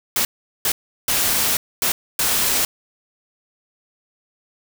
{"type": "noise bursts at uneven times", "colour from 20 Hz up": "white", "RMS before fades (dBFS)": -19, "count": 5, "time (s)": [[0.16, 0.25], [0.65, 0.72], [1.08, 1.57], [1.82, 1.92], [2.19, 2.65]], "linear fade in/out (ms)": 2, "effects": []}